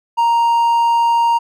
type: tone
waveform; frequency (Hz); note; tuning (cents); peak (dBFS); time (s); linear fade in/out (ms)
triangle; 933; A#5; +1; -9; 0.17-1.39; 20
effects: none